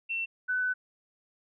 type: tone pair in turn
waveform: sine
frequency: 2701 / 1501.5 Hz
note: E7 / F#6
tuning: +42 / +25 cents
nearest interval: minor seventh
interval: 1017 cents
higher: first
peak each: -29 / -26 dBFS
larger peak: second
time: 0.09-0.26 / 0.48-0.74 s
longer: second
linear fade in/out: 20 ms
effects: none